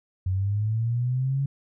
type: linear sweep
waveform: sine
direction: up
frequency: 91.2 to 140 Hz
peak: -22 dBFS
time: 0.26-1.46 s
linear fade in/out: 5 ms
effects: none